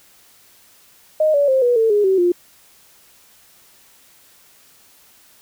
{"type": "tone with pitch steps", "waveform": "sine", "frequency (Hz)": [620, 571.8, 527.4, 486.4, 448.7, 413.8, 381.7, 352], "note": ["D#5", "D5", "C5", "B4", "A4", "G#4", "G4", "F4"], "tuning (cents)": [-6, -46, 14, -26, 34, -6, -46, 14], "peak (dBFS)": -12, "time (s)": [1.2, 2.32], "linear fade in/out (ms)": 5, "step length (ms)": 140, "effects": ["white hiss -51 dBFS RMS until 5.41 s"]}